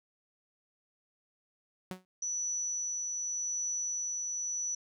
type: tone with exponential decay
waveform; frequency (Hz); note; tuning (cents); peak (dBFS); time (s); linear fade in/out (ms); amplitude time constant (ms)
sawtooth; 185; F#3; 0; -30; 1.91-2.05; 0; 29
type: tone with tremolo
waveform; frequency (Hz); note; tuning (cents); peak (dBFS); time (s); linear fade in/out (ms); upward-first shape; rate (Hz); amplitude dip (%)
sine; 5930; F#8; +3; -31; 2.22-4.75; 5; triangle; 0.86; 25
effects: none